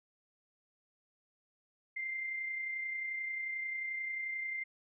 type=tone with amplitude modulation; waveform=sine; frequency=2093 Hz; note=C7; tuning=in tune; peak=-34 dBFS; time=1.96-4.64 s; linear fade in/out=10 ms; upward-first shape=sine; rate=31.3 Hz; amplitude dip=35%; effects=none